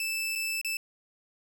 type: tone with dropouts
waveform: sawtooth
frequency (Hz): 2637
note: E7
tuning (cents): 0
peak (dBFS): -26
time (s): 0-0.77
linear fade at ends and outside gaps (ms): 2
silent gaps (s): 0.353-0.357 / 0.614-0.647
effects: none